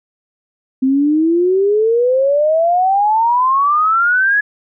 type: exponential sweep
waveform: sine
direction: up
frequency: 258.3 to 1700 Hz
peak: -10 dBFS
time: 0.82-4.41 s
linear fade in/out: 10 ms
effects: none